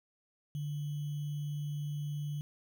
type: tone with sample-and-hold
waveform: sine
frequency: 146.83 Hz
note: D3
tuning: in tune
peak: -34 dBFS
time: 0.55-2.41 s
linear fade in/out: 0 ms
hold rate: 3150 Hz
effects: none